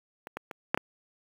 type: clicks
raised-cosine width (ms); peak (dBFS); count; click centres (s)
0.5; -25 / -19 / -23 / -7 / -14; 5; 0.271 / 0.37 / 0.512 / 0.745 / 0.775
effects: high-pass 150 Hz 12 dB/octave + 7-bit